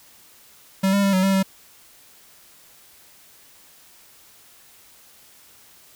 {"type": "tone with pitch steps", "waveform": "square", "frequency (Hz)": [192.4, 199.8, 196.9, 186.8, 194.2, 192.1], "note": ["G3", "G3", "G3", "F#3", "G3", "G3"], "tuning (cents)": [-32, 33, 8, 17, -16, -35], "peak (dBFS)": -17, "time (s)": [0.83, 1.43], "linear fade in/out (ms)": 10, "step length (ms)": 100, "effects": ["white hiss -51 dBFS RMS until 5.95 s"]}